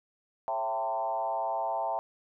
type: tone with frequency modulation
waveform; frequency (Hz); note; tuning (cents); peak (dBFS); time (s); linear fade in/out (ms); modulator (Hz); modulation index
sine; 784; G5; 0; -28; 0.48-1.99; 0; 118; 1.5
effects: none